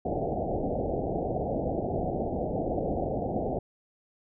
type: low-pass noise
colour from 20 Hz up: white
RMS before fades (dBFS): -30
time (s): 0.05-3.59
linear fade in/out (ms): 5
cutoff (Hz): 770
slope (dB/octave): 96
effects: none